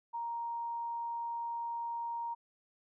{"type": "tone", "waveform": "sine", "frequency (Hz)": 935, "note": "A#5", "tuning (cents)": 5, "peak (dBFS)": -35, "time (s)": [0.13, 2.35], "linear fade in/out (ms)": 20, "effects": []}